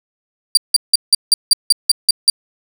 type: tone bursts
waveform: 30% pulse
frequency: 4699 Hz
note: D8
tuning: in tune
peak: -3 dBFS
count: 10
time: 0.55-2.3 s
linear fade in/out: 2 ms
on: 22 ms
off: 170 ms
effects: 7-bit